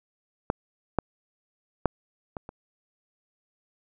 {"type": "clicks", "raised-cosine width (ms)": 1, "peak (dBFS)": [-9, -8, -6, -20, -25], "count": 5, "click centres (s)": [0.501, 0.987, 1.857, 2.368, 2.491], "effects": []}